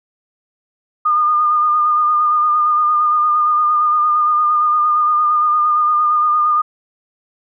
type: tone with vibrato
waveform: sine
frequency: 1216 Hz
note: D#6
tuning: 40 cents flat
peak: -11 dBFS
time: 1.05-6.62 s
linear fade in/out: 10 ms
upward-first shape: sine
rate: 8.7 Hz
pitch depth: 26 cents each way
effects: none